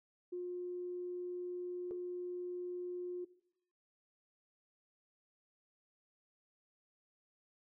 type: tone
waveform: sine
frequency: 357.1 Hz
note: F4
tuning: 39 cents sharp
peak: -38 dBFS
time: 0.32-3.25 s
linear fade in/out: 10 ms
type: tone with exponential decay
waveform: sine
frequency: 429.8 Hz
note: A4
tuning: 41 cents flat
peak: -38 dBFS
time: 1.91-1.99 s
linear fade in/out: 0 ms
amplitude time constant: 17 ms
effects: noise-tail reverb RT60 0.7 s tail -18 dB re dry + tanh soft clip ceiling -30 dBFS